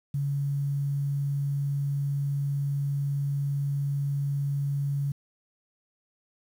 sine tone with quantisation, 141.1 Hz, C#3, 31 cents sharp, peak -25 dBFS, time 0.14-5.12 s, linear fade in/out 5 ms, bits 9, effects none

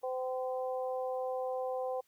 harmonic tone, 256.7 Hz, C4, 33 cents flat, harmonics 2 / 3 / 4, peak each -34 / -39 / -46 dBFS, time 0.03-2.01 s, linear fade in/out 10 ms, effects white hiss -73 dBFS RMS until 2.07 s + Opus 48 kbps

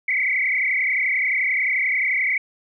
sine tone with frequency modulation, 2136 Hz, C7, 35 cents sharp, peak -18 dBFS, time 0.08-2.38 s, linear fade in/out 5 ms, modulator 31.4 Hz, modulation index 4.7, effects none

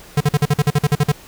square tone bursts, 146.83 Hz, D3, in tune, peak -12 dBFS, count 12, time 0.17-1.119 s, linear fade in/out 5 ms, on 36 ms, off 47 ms, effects pink hiss -42 dBFS RMS until 1.27 s

